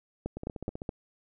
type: two click trains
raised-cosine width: 2 ms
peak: -24 / -19 dBFS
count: 8 / 4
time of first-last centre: 0.37-0.819 / 0.26-0.892 s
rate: 15.6 / 4.75 Hz
effects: none